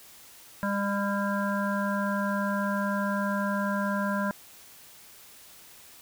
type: harmonic tone with a mistuned harmonic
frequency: 201 Hz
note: G3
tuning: 44 cents sharp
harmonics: 1 / 3 / 5 / 7 / 8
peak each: -28 / -33 / -33 / -36 / -35 dBFS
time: 0.63-4.31 s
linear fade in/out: 0 ms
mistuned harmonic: 7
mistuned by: -26 cents
effects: white hiss -51 dBFS RMS until 6.01 s